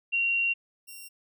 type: tone pair in turn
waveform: sine / 5% pulse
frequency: 2753 / 2753 Hz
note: F7 / F7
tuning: -25 / -25 cents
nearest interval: unison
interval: 0 cents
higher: neither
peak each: -23 / -33 dBFS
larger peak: first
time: 0.12-0.54 / 0.87-1.09 s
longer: first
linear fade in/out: 20 ms
effects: none